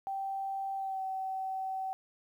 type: tone with pitch glide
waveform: sine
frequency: 779 to 763.4 Hz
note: G5 to G5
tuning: -11 to -46 cents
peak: -33 dBFS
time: 0.07-1.93 s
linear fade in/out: 0 ms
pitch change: -35 cents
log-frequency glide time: 0.76-1.02 s
effects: 11-bit